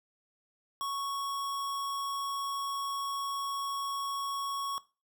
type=tone; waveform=square; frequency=1108.7 Hz; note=C#6; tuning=in tune; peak=-33 dBFS; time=0.81-4.78 s; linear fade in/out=0 ms; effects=noise-tail reverb RT60 0.3 s tail -18 dB re dry